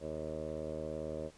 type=tone with low-pass filter; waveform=10% pulse; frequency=77.78 Hz; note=D#2; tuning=in tune; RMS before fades=-40 dBFS; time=0-1.31 s; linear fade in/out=50 ms; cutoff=580 Hz; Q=7; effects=pink hiss -61 dBFS RMS until 1.37 s + resampled to 22050 Hz